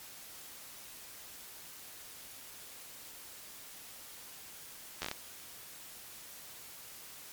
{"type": "slowing click train", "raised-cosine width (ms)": 0.2, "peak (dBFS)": -18, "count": 6, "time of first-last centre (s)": [5.02, 5.114], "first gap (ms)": 11, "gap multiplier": 1.27, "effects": ["white hiss -50 dBFS RMS until 7.32 s", "MP3 96 kbps"]}